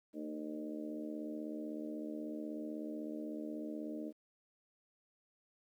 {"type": "harmonic tone with a mistuned harmonic", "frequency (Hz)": 76.2, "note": "D#2", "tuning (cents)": -36, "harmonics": [3, 4, 5, 6, 7, 8], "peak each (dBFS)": [-46, -42, -55, -51, -54, -50], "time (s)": [0.13, 4.13], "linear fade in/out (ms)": 50, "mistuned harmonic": 3, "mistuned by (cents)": -23, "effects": ["12-bit"]}